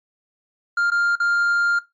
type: tone with dropouts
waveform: triangle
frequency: 1400 Hz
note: F6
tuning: 4 cents sharp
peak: -15 dBFS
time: 0.77-1.79 s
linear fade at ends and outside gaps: 5 ms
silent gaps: 0.903-0.917 / 1.156-1.2 s
effects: noise-tail reverb RT60 0.2 s tail -18 dB re dry + MP3 32 kbps